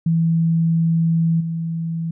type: tone with level steps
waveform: sine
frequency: 164.81 Hz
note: E3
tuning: in tune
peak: -14 / -21 dBFS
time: 0.06-2.11 s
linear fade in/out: 5 ms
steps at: 1.4 s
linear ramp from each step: 10 ms
effects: none